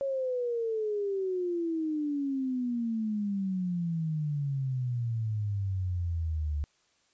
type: exponential sweep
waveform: sine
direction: down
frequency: 554.4 to 72.1 Hz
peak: -28 dBFS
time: 0.01-6.64 s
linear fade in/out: 0 ms
effects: white hiss -69 dBFS RMS until 7.13 s + resampled to 16000 Hz